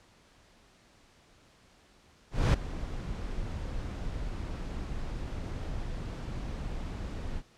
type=noise with ADSR envelope; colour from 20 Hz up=brown; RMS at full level=-19 dBFS; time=2.31-7.43 s; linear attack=230 ms; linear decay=5 ms; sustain=-17 dB; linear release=56 ms; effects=pink hiss -61 dBFS RMS until 7.57 s + low-pass 7000 Hz 12 dB/octave